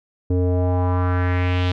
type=tone with low-pass filter sweep; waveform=square; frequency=90.1 Hz; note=F#2; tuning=45 cents flat; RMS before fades=-19 dBFS; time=0.3-1.72 s; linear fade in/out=5 ms; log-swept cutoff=390 to 3600 Hz; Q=2.6; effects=none